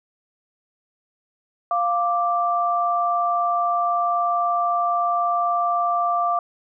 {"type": "tone pair together", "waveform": "sine", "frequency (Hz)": [698.5, 1174.7], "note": ["F5", "D6"], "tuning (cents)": [0, 0], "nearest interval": "major sixth", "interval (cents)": 900, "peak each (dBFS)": -21, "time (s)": [1.71, 6.39], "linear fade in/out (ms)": 2, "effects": []}